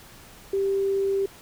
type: tone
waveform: sine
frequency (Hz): 392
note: G4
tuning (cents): 0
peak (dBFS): -21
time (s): 0.53-1.26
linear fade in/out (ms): 5
effects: pink hiss -48 dBFS RMS until 1.41 s